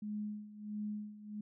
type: tone with tremolo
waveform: sine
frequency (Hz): 210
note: G#3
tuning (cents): +19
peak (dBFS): -36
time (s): 0.02-1.41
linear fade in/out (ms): 5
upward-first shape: sine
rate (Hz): 1.5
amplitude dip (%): 80
effects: none